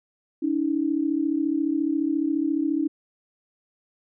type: tone pair together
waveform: sine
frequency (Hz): 285.5 / 319.9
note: D4 / D#4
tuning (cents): -49 / +48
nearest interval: major second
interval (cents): 197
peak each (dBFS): -24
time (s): 0.42-2.88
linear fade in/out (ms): 10
effects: none